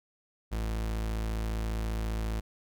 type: tone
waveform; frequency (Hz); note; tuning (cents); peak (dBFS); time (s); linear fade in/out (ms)
40% pulse; 54.8; A1; -6; -29; 0.51-2.41; 20
effects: none